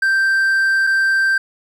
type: tone pair in turn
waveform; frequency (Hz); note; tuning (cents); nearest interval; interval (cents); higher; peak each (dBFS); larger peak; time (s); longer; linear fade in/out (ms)
triangle; 1568 / 1568; G6 / G6; 0 / 0; unison; 0; neither; -11 / -11; neither; 0.02-0.87 / 0.87-1.38; first; 5
effects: none